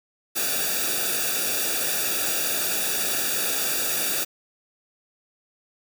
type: noise with comb filter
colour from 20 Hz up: white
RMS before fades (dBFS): -25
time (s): 0.35-4.25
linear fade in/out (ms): 20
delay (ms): 0.96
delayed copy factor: -0.95
effects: none